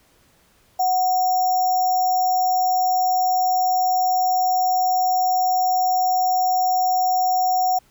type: tone with sample-and-hold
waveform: sine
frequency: 740 Hz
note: F#5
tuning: in tune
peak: -16 dBFS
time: 0.79-7.79 s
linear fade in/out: 10 ms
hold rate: 6300 Hz
effects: pink hiss -58 dBFS RMS until 7.9 s